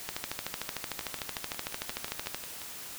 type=two click trains; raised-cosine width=0.2 ms; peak=-15 / -23 dBFS; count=31 / 10; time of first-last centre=0.09-2.346 / 1.01-2.617 s; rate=13.3 / 5.6 Hz; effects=white hiss -43 dBFS RMS until 2.98 s